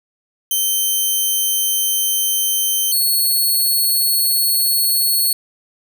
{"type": "tone pair in turn", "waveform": "5% pulse", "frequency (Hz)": [3100, 4369], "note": ["G7", "C#8"], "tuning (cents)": [-20, -26], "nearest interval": "tritone", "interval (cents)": 594, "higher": "second", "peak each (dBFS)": [-7, -7], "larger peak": "neither", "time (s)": [[0.51, 2.92], [2.92, 5.33]], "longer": "neither", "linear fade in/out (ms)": 2, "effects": []}